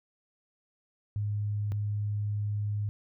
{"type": "tone pair in turn", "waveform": "sine", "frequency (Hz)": [103.83, 103.83], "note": ["G#2", "G#2"], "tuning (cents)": [0, 0], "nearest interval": "unison", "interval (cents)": 0, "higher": "neither", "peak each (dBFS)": -28, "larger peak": "neither", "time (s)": [[1.16, 1.72], [1.72, 2.89]], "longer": "second", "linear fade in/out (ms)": 0, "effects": []}